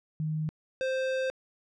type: tone pair in turn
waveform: sine / square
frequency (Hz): 155.56 / 523.2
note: D#3 / C5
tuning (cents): 0 / 0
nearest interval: octave + major sixth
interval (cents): 2100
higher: second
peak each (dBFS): -28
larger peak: neither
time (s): 0.2-0.49 / 0.81-1.3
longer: second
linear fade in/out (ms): 0
effects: low-pass 4000 Hz 12 dB/octave